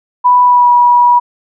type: tone with pitch glide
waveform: sine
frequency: 987.8 to 969.7 Hz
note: B5 to B5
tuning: 0 to -32 cents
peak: -4 dBFS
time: 0.24-1.2 s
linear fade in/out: 20 ms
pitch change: -32 cents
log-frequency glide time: 0.43-0.7 s
effects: none